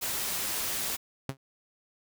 white noise, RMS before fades -32 dBFS, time 0.01-0.97 s, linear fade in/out 20 ms
sawtooth tone with exponential decay, 135 Hz, C#3, 45 cents flat, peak -24 dBFS, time 1.29-1.37 s, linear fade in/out 2 ms, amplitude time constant 17 ms
effects none

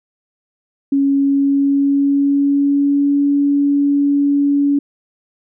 sine tone with pitch glide, 277.2 to 284 Hz, C#4 to C#4, 0 to +42 cents, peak -11 dBFS, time 0.92-4.79 s, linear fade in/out 5 ms, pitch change +42 cents, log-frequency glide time 1.13-3.21 s, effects none

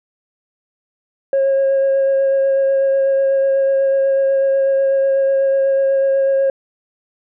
sine tone with vibrato, 543 Hz, C#5, 36 cents flat, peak -10 dBFS, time 1.33-6.5 s, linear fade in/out 2 ms, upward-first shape sine, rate 8.1 Hz, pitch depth 12 cents each way, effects tanh soft clip ceiling -10 dBFS

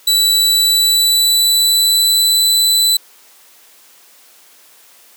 sawtooth tone with pitch glide, 3951 to 3992 Hz, B7 to B7, 0 to +18 cents, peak -7 dBFS, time 0.07-2.97 s, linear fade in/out 5 ms, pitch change +18 cents, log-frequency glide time 0.45-2.45 s, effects white hiss -46 dBFS RMS until 5.16 s + high-pass 300 Hz 12 dB/octave

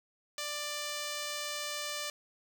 5% pulse tone, 591 Hz, D5, 11 cents sharp, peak -24 dBFS, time 0.38-2.1 s, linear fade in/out 2 ms, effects none

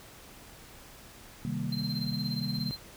sine chord, C minor seventh, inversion none, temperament equal, 130.81 / 155.56 / 196 / 233.1 Hz, C3 / Eb3 / G3 / Bb3, 0 / 0 / 0 / 0 cents, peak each -36 dBFS, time 1.45-2.71 s, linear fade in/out 0 ms
triangle tone with tremolo, 4132 Hz, C8, 22 cents flat, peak -32 dBFS, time 1.72-2.77 s, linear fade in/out 5 ms, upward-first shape sine, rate 17 Hz, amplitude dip 75%
effects pink hiss -51 dBFS RMS until 2.96 s

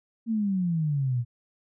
sine exponential sweep, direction down, 232.3 to 116.54 Hz, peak -23 dBFS, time 0.26-1.25 s, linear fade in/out 50 ms, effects none

